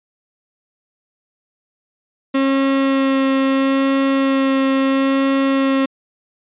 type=tone with vibrato; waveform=35% pulse; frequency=270 Hz; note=C#4; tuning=45 cents flat; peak=-12 dBFS; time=2.34-5.86 s; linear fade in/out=10 ms; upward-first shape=sine; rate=0.75 Hz; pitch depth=10 cents each way; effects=resampled to 8000 Hz